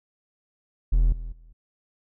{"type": "tone with level steps", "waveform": "triangle", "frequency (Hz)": 41.2, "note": "E1", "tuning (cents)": 0, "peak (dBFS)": [-14, -29, -45], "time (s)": [0.92, 1.53], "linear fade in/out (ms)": 10, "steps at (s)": [1.12, 1.32], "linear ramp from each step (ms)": 5, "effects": []}